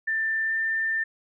sine tone with pitch glide, 1781 to 1791.3 Hz, A6 to A6, +21 to +31 cents, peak -23 dBFS, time 0.07-1.04 s, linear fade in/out 10 ms, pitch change +10 cents, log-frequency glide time 0.46-0.52 s, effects none

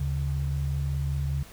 sine tone pair together, 73.42 / 138.6 Hz, D2 / C#3, 0 / 0 cents, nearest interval major seventh, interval 1100 cents, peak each -28 dBFS, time 0-1.43 s, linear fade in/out 5 ms, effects pink hiss -49 dBFS RMS until 1.52 s

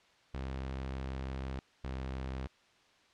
sawtooth tone pair in turn, 66.1 / 65.53 Hz, C2 / C2, +18 / +3 cents, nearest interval unison, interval 15 cents, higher first, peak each -33 / -33 dBFS, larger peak neither, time 0.34-1.59 / 1.84-2.47 s, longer first, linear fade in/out 0 ms, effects white hiss -65 dBFS RMS until 3.13 s + low-pass 4000 Hz 12 dB/octave

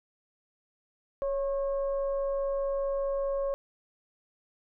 sine tone with frequency modulation, 554.4 Hz, C#5, in tune, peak -27 dBFS, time 1.22-3.54 s, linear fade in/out 0 ms, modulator 532 Hz, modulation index 0.42, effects none

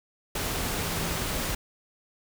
sine tone in noise, 164.81 Hz, E3, in tune, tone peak -35 dBFS, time 0.78-1.18 s, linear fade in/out 5 ms, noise pink, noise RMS -30 dBFS, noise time 0.35-1.55 s, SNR -8 dB, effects none

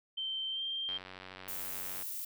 sine tone with pitch glide, 3116 to 3169 Hz, G7 to G7, -11 to +18 cents, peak -34 dBFS, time 0.17-0.98 s, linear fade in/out 10 ms, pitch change +29 cents, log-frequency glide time 0.5-0.62 s
click train, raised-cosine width 0.3 ms, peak -30 dBFS, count 107, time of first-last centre 0.89-2.024 s, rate 93.5 Hz
violet noise, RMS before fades -40 dBFS, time 1.48-2.25 s, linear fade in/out 5 ms
effects none

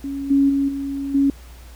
sine tone with level steps, 277.2 Hz, C#4, in tune, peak -24 / -12 / -16 / -23 / -13 dBFS, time 0.04-1.3 s, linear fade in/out 2 ms, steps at 0.3 / 0.49 / 0.68 / 1.14 s, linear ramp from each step 10 ms, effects added 60 Hz sine -39 dBFS peak until 1.75 s + pink hiss -48 dBFS RMS until 1.75 s

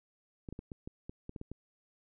clicks, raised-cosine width 3 ms, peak -29 dBFS, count 10, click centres 0.488 / 0.526 / 0.591 / 0.718 / 0.875 / 1.095 / 1.294 / 1.362 / 1.414 / 1.516 s, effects none

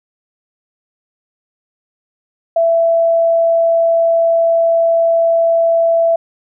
sine tone, 666 Hz, E5, 18 cents sharp, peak -9 dBFS, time 2.56-6.16 s, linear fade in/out 5 ms, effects none

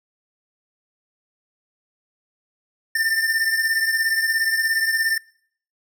square beating tone pair, 1793 / 1810 Hz, A6 / A6, +32 / +48 cents, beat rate 17 Hz, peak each -20 / -26 dBFS, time 2.95-5.18 s, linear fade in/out 5 ms, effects noise-tail reverb RT60 0.6 s tail -25 dB re dry

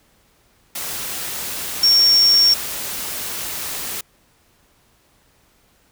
sine tone in noise, 5510 Hz, F8, 24 cents flat, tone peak -10 dBFS, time 1.83-2.54 s, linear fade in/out 5 ms, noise white, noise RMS -27 dBFS, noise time 0.75-4.01 s, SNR +14 dB, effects pink hiss -58 dBFS RMS until 5.91 s

